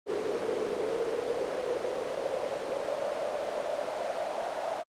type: noise with high-pass filter sweep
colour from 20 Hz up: brown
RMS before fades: -32 dBFS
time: 0.06-4.84 s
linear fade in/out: 50 ms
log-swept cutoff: 420 to 670 Hz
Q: 5.6
effects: low-pass 8000 Hz 12 dB/octave + Opus 24 kbps